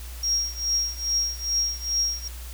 sine tone with tremolo, 5600 Hz, F8, 4 cents sharp, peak -19 dBFS, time 0.23-2.28 s, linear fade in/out 5 ms, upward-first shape triangle, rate 2.4 Hz, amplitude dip 95%, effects added 60 Hz sine -35 dBFS peak until 2.53 s + white hiss -44 dBFS RMS until 2.53 s

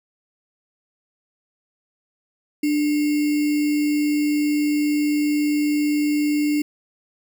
sine tone with sample-and-hold, 296.3 Hz, D4, 15 cents sharp, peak -17 dBFS, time 2.63-6.62 s, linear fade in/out 5 ms, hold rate 2450 Hz, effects none

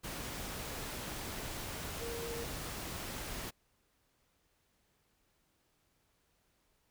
sine tone in noise, 466.2 Hz, A#4, in tune, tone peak -41 dBFS, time 2-2.45 s, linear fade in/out 20 ms, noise pink, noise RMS -42 dBFS, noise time 0.03-3.51 s, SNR -2 dB, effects pink hiss -75 dBFS RMS until 6.9 s

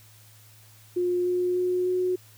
sine tone with pitch steps, 356.4 / 359.3 / 362.2 / 365.2 Hz, F4 / F4 / F#4 / F#4, +35 / +49 / -37 / -23 cents, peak -22 dBFS, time 0.96-2.16 s, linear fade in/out 10 ms, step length 300 ms, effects added 108 Hz sine -53 dBFS peak until 2.37 s + white hiss -55 dBFS RMS until 2.37 s

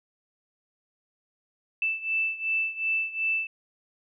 sine beating tone pair, 2644 / 2646.7 Hz, E7 / E7, +5 / +6 cents, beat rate 2.7 Hz, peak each -27 / -30 dBFS, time 1.82-3.47 s, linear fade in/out 2 ms, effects none

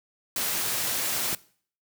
white noise, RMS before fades -28 dBFS, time 0.36-1.35 s, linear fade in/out 2 ms
click, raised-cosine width 2 ms, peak -22 dBFS, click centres 1.328 s
effects noise-tail reverb RT60 0.5 s tail -21 dB re dry + high-pass 80 Hz 12 dB/octave

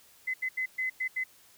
sine tone bursts at uneven times, 2035 Hz, C7, 49 cents flat, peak -28 dBFS, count 6, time 0.27-0.34 / 0.42-0.49 / 0.57-0.66 / 0.78-0.9 / 1-1.08 / 1.16-1.24 s, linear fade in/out 10 ms, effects white hiss -59 dBFS RMS until 1.57 s

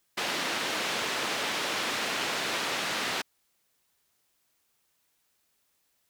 white band-pass noise, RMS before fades -31 dBFS, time 0.17-3.22 s, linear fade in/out 10 ms, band 200 to 3400 Hz, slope 12 dB/octave, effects white hiss -73 dBFS RMS until 6.09 s

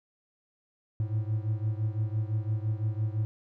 triangle beating tone pair, 106.2 / 112.1 Hz, G#2 / A2, +39 / +33 cents, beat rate 5.9 Hz, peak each -27 / -30 dBFS, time 1-3.25 s, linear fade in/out 0 ms, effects none

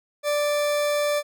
40% pulse tone, 587.3 Hz, D5, in tune, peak -20 dBFS, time 0.23-1.23 s, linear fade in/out 50 ms, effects none

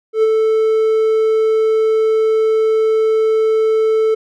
triangle tone with ADSR envelope, 440 Hz, A4, in tune, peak -6 dBFS, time 0.13-4.15 s, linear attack 100 ms, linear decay 29 ms, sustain -3 dB, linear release 12 ms, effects none

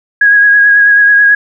sine tone with vibrato, 1653 Hz, G#6, 9 cents flat, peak -3 dBFS, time 0.21-1.35 s, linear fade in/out 5 ms, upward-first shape triangle, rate 9.2 Hz, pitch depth 28 cents each way, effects none

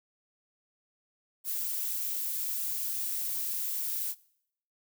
violet noise, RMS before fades -33 dBFS, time 1.44-4.15 s, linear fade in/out 50 ms, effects noise-tail reverb RT60 0.7 s tail -22 dB re dry

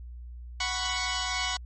10% pulse chord, F# suspended fourth, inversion none, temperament equal, 740 / 987.8 / 1108.7 Hz, F#5 / B5 / C#6, 0 / 0 / 0 cents, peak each -24 dBFS, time 0.6-1.57 s, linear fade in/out 5 ms, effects added 60 Hz sine -39 dBFS peak until 1.65 s + MP3 32 kbps

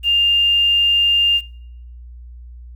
sine tone with quantisation, 2804 Hz, F7, 6 cents sharp, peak -12 dBFS, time 0.03-1.41 s, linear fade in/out 50 ms, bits 7, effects noise-tail reverb RT60 0.7 s tail -22 dB re dry + added 60 Hz sine -34 dBFS peak until 2.75 s

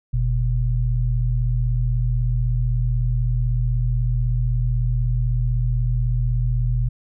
sine tone pair together, 45.59 / 121.7 Hz, F#1 / B2, -25 / -25 cents, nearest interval octave + perfect fourth, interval 1700 cents, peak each -20 dBFS, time 0.13-6.89 s, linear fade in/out 10 ms, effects none

